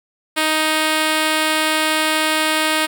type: tone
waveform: 5% pulse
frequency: 312.2 Hz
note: D#4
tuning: 6 cents sharp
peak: -4 dBFS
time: 0.36-2.87 s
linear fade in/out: 20 ms
effects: none